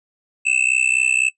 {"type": "tone with amplitude modulation", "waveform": "square", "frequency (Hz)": 2637, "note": "E7", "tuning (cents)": 0, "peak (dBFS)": -12, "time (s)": [0.45, 1.3], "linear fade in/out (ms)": 20, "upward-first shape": "sine", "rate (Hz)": 63.9, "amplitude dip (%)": 95, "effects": ["noise-tail reverb RT60 0.1 s tail -20 dB re dry", "resampled to 24000 Hz"]}